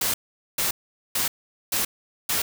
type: noise bursts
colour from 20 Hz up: white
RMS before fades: -24 dBFS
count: 5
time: 0.01-2.42 s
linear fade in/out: 5 ms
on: 130 ms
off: 440 ms
effects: none